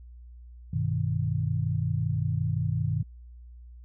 sine chord, G augmented, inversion none, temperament equal, 98 / 123.47 / 155.56 Hz, G2 / B2 / D#3, 0 / 0 / 0 cents, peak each -29 dBFS, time 0.73-3.03 s, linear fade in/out 5 ms, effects added 60 Hz sine -44 dBFS peak until 3.84 s

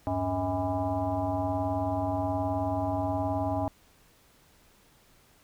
sine tone with frequency modulation, 459.4 Hz, A#4, 25 cents flat, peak -26 dBFS, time 0.07-3.68 s, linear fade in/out 0 ms, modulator 180 Hz, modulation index 2.5, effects pink hiss -61 dBFS RMS until 5.43 s

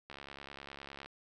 click train, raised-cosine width 0.3 ms, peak -30 dBFS, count 68, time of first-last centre 0.1-1.06 s, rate 69.8 Hz, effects none

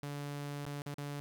sawtooth tone with dropouts, 144 Hz, D3, 34 cents flat, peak -35 dBFS, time 0.03-1.2 s, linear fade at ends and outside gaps 0 ms, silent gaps 0.652-0.665 / 0.819-0.862 / 0.942-0.983 s, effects 11-bit

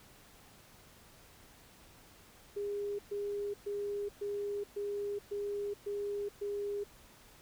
sine tone bursts, 407.6 Hz, G#4, 32 cents flat, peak -34 dBFS, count 8, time 2.56-6.84 s, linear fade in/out 10 ms, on 430 ms, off 120 ms, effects pink hiss -59 dBFS RMS until 7.41 s

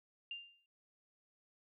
sine tone with exponential decay, 2794 Hz, F7, in tune, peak -39 dBFS, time 0.31-0.66 s, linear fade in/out 2 ms, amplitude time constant 75 ms, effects none

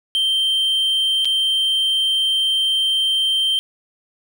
triangle tone with dropouts, 3136 Hz, G7, in tune, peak -14 dBFS, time 0.15-3.59 s, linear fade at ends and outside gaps 0 ms, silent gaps 1.247-1.254 s, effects none

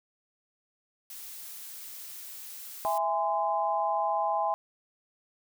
blue noise, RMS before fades -43 dBFS, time 1.1-2.98 s, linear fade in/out 2 ms
sine chord, E augmented, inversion none, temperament just, 659.3 / 824.1 / 1030.1 Hz, E5 / G#5 / B#5, 0 / -14 / -27 cents, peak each -31 / -28 / -31 dBFS, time 2.85-4.54 s, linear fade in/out 0 ms
effects none

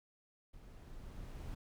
brown noise with level ramp, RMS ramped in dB -55 to -44 dBFS, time 0.53-1.55 s, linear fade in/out 10 ms, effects none

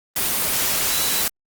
sine tone in noise, 3951 Hz, B7, in tune, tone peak -29 dBFS, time 0.91-1.22 s, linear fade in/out 2 ms, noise white, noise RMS -21 dBFS, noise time 0.16-1.28 s, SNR -11 dB, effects Opus 24 kbps

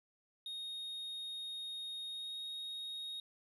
triangle tone with pitch glide, 3720 to 3742 Hz, A#7 to A#7, -4 to +6 cents, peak -40 dBFS, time 0.46-3.2 s, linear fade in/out 2 ms, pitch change +10 cents, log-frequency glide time 2.08-2.38 s, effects none

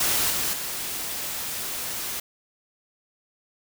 white noise with level steps, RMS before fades -23 / -26 / -31 dBFS, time 0-2.2 s, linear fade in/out 5 ms, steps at 0.3 / 0.53 s, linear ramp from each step 5 ms, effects none

